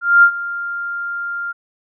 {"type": "tone with ADSR envelope", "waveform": "sine", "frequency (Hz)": 1396.9, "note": "F6", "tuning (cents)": 0, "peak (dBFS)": -4, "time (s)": [0.01, 1.53], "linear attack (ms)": 220, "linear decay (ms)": 76, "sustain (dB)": -17, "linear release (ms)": 22, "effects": []}